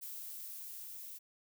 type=noise with level ramp; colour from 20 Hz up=violet; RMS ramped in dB=-45 to -48 dBFS; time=0.01-1.19 s; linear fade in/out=20 ms; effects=none